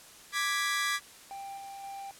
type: chord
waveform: sawtooth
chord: G# diminished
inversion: second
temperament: equal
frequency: 1174.7 / 1661.2 / 1975.5 Hz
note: D6 / G#6 / B6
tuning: 0 / 0 / 0 cents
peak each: -29 dBFS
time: 0.32-1 s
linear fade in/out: 50 ms
type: tone with tremolo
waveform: triangle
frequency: 790 Hz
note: G5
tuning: 13 cents sharp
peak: -37 dBFS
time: 1.31-2.11 s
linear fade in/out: 0 ms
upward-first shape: square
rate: 1.9 Hz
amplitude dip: 25%
effects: white hiss -52 dBFS RMS until 2.19 s + low-pass 11000 Hz 12 dB/octave